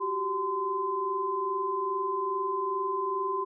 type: tone cluster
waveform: sine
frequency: 367.4 / 389.8 / 1027 Hz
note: F#4 / G4 / C6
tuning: -12 / -10 / -33 cents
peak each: -38 / -32 / -29 dBFS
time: 0-3.45 s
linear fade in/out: 20 ms
effects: none